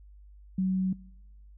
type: tone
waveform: sine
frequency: 187.6 Hz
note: F#3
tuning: 24 cents sharp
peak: -24 dBFS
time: 0.58-0.93 s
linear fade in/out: 5 ms
effects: noise-tail reverb RT60 0.9 s tail -24 dB re dry + added 50 Hz sine -49 dBFS peak until 1.57 s